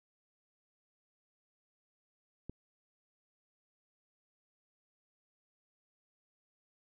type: click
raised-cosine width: 3 ms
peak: -29 dBFS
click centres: 2.496 s
effects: none